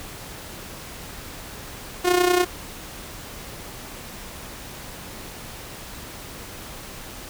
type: tone with amplitude modulation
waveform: sawtooth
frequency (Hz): 358.2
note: F4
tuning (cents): +44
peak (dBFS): -10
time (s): 2.04-2.45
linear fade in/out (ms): 20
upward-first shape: sine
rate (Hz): 30.5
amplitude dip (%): 65
effects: pink hiss -38 dBFS RMS until 7.29 s